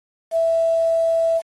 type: tone with quantisation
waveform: sine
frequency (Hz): 659.3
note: E5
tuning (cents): 0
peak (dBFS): -15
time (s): 0.31-1.42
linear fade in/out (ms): 50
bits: 7
effects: AAC 32 kbps